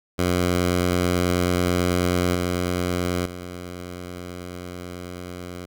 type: tone with level steps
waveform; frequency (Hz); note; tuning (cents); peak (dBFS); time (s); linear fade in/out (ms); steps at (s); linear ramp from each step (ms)
10% pulse; 89.2; F2; +37; -11 / -14 / -25; 0.18-5.66; 20; 2.35 / 3.26; 2
effects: none